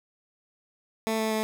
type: tone with pitch steps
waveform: 15% pulse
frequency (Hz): 221.6 / 219.8 / 218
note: A3 / A3 / A3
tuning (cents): +13 / -2 / -16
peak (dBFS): -19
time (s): 1.07-1.43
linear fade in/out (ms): 0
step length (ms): 120
effects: none